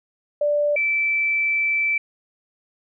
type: tone pair in turn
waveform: sine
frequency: 587.3 / 2324 Hz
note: D5 / D7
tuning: 0 / -19 cents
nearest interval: 2 octaves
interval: 2381 cents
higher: second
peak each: -17 / -18 dBFS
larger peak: first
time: 0.41-0.76 / 0.76-1.98 s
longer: second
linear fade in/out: 5 ms
effects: none